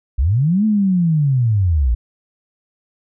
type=linear two-way sweep; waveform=sine; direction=up then down; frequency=53.8 to 220 to 53.8 Hz; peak=-12 dBFS; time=0.18-1.95 s; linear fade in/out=10 ms; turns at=0.65 s; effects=none